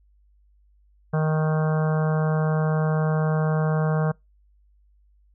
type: harmonic tone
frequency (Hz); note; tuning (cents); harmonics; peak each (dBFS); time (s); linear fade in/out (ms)
156; D#3; +5; 1 / 3 / 4 / 5 / 6 / 7 / 8 / 9 / 10; -20 / -29 / -31 / -34 / -41 / -36 / -40 / -39 / -39; 1.13-4.12; 10
effects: noise-tail reverb RT60 0.2 s tail -26 dB re dry + added 50 Hz sine -56 dBFS peak until 5.34 s